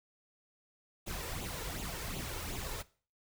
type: noise with flanger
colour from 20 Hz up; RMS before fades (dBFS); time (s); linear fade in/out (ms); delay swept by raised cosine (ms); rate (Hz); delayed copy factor
pink; -40; 1.06-2.83; 20; 0.28 to 2.28; 2.7; +0.65
effects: noise-tail reverb RT60 0.4 s tail -19 dB re dry